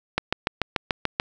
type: click train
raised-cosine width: 0.3 ms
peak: -5 dBFS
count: 8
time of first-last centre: 0.18-1.199 s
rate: 6.87 Hz
effects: none